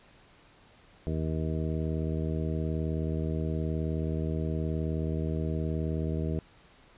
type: harmonic tone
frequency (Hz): 79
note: D#2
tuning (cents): +27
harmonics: 1 / 2 / 3 / 4 / 5 / 6 / 8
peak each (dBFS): -32 / -32 / -38 / -38 / -39 / -41 / -43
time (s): 1.07-6.39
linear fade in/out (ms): 0
effects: pink hiss -58 dBFS RMS until 6.97 s + resampled to 8000 Hz